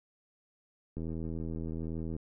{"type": "click train", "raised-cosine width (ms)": 3, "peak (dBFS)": -26, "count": 98, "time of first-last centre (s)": [0.97, 2.165], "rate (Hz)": 81.2, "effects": []}